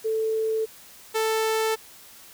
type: tone pair in turn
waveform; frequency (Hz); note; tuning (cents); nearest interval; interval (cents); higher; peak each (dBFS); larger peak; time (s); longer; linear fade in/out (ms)
sine / sawtooth; 441.4 / 441.4; A4 / A4; +5 / +5; unison; 0; neither; -22 / -18; second; 0.04-0.66 / 1.14-1.76; neither; 20
effects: white hiss -48 dBFS RMS until 2.33 s